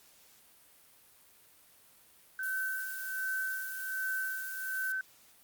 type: tone with tremolo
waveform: sine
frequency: 1533 Hz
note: G6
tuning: 39 cents flat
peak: -31 dBFS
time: 2.39-5.01 s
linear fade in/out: 2 ms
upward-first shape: sine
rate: 1.3 Hz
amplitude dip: 60%
type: noise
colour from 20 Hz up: violet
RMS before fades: -43 dBFS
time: 2.43-4.92 s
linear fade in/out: 0 ms
effects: white hiss -61 dBFS RMS until 5.43 s + Opus 48 kbps